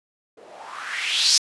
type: noise with low-pass filter sweep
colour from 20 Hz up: violet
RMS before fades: -24 dBFS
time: 0.37-1.38 s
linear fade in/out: 5 ms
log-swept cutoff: 420 to 5700 Hz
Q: 3.7
effects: resampled to 24000 Hz